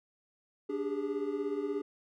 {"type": "tone cluster", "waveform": "triangle", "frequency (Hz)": [290.6, 395, 411.7], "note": ["D4", "G4", "G#4"], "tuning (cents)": [-18, 13, -15], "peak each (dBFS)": [-35, -35, -33], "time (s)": [0.69, 1.82], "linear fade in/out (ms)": 10, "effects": []}